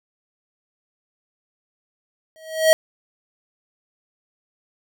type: tone with exponential growth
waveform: square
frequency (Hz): 637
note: D#5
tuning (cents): +41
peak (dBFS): -8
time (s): 2.36-2.73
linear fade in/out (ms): 0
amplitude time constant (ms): 79
effects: none